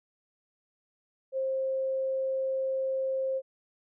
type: tone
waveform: sine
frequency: 530 Hz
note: C5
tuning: 22 cents sharp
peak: -27 dBFS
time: 1.32-3.42 s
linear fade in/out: 50 ms
effects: none